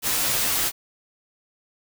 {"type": "noise with comb filter", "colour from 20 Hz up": "white", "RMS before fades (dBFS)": -23, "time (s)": [0.02, 0.72], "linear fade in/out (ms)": 50, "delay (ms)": 12, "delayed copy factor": -0.65, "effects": []}